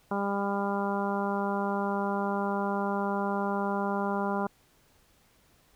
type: harmonic tone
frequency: 199.8 Hz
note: G3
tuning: 33 cents sharp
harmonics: 1 / 2 / 3 / 4 / 5 / 6 / 7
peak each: -31 / -34 / -36 / -34 / -35 / -40 / -39 dBFS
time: 0.11-4.47 s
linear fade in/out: 5 ms
effects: pink hiss -64 dBFS RMS until 5.75 s